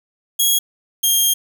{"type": "tone pair in turn", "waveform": "10% pulse", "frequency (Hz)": [3310, 3221], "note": ["G#7", "G7"], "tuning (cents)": [-6, 46], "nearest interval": "unison", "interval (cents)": 48, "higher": "first", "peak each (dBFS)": -5, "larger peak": "neither", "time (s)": [[0.39, 0.59], [1.03, 1.34]], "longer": "second", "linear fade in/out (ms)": 10, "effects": ["7-bit"]}